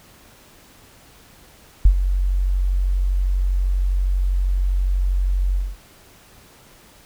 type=tone with ADSR envelope; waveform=sine; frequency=46.25 Hz; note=F#1; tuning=in tune; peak=-5 dBFS; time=1.85-5.77 s; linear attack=5 ms; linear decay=76 ms; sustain=-11 dB; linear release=220 ms; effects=pink hiss -49 dBFS RMS until 7.05 s